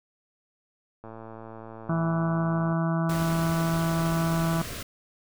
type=click train; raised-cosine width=1 ms; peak=-28 dBFS; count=190; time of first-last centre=1.04-2.728 s; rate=112 Hz
type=harmonic tone; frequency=164.81 Hz; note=E3; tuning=in tune; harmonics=1 / 2 / 4 / 5 / 6 / 7 / 8 / 9; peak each=-24 / -33 / -33 / -41 / -38 / -37 / -40 / -40 dBFS; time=1.89-4.62 s; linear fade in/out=5 ms
type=band-stop noise; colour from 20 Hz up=pink; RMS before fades=-36 dBFS; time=3.09-4.83 s; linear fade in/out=5 ms; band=710 to 1000 Hz; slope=96 dB/octave
effects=none